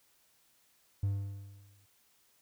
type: tone with exponential decay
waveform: triangle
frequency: 99.4 Hz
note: G2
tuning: 25 cents sharp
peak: -24 dBFS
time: 1.03-1.86 s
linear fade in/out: 5 ms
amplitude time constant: 180 ms
effects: tanh soft clip ceiling -22 dBFS + white hiss -69 dBFS RMS until 2.41 s